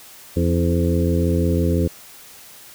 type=harmonic tone with a mistuned harmonic; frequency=85.9 Hz; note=F2; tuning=28 cents flat; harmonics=1 / 2 / 3 / 4 / 5 / 6; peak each=-19 / -22 / -24 / -25 / -26 / -27 dBFS; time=0.36-1.88 s; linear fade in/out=10 ms; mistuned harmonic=4; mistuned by=-51 cents; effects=white hiss -43 dBFS RMS until 2.74 s